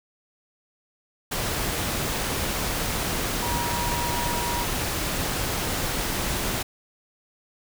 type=tone in noise; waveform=sine; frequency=955 Hz; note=A#5; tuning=42 cents sharp; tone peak=-29 dBFS; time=3.42-4.64 s; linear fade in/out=10 ms; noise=pink; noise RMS=-27 dBFS; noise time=1.31-6.63 s; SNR=-5 dB; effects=none